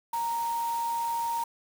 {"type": "tone in noise", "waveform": "sine", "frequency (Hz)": 931, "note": "A#5", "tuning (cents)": -2, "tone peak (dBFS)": -27, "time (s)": [0.13, 1.44], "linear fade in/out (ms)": 5, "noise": "white", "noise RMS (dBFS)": -43, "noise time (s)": [0.13, 1.44], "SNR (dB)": 13, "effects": []}